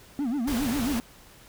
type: tone with vibrato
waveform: triangle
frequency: 258.4 Hz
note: C4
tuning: 21 cents flat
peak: -23 dBFS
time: 0.19-1 s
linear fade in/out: 0 ms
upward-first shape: sine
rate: 7.4 Hz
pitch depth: 240 cents each way
type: noise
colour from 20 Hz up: pink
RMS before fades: -33 dBFS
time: 0.47-1 s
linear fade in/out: 10 ms
effects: pink hiss -52 dBFS RMS until 1.48 s